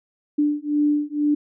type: beating tone pair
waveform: sine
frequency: 294.1 / 296.2 Hz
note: D4 / D4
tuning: +3 / +15 cents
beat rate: 2.1 Hz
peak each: -21 dBFS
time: 0.38-1.35 s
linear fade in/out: 10 ms
effects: none